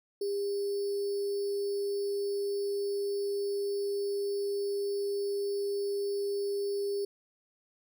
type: tone with sample-and-hold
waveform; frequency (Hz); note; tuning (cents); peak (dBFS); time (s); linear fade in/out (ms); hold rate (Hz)
sine; 401.7; G4; +42; -29; 0.21-7.05; 5; 4900
effects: none